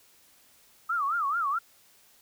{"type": "tone with vibrato", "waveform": "sine", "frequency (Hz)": 1244.5, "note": "D#6", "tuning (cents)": 0, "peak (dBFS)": -25, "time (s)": [0.89, 1.59], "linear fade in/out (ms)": 10, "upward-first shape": "sine", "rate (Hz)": 4.6, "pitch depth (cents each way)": 220, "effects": ["white hiss -60 dBFS RMS until 2.21 s"]}